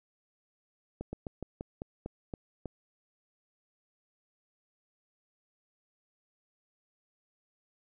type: slowing click train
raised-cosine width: 2 ms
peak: -24 dBFS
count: 9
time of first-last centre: 1.01-2.657 s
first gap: 120 ms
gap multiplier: 1.15
effects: none